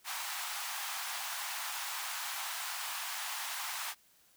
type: high-pass noise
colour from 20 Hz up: pink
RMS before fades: -39 dBFS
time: 0.04-3.95 s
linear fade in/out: 50 ms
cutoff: 770 Hz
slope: 48 dB/octave
effects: white hiss -66 dBFS RMS until 4.36 s